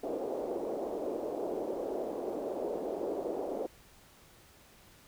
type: band-pass noise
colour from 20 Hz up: pink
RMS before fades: -36 dBFS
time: 0.03-3.67 s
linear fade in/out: 10 ms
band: 340 to 610 Hz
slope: 24 dB/octave
effects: pink hiss -59 dBFS RMS until 5.07 s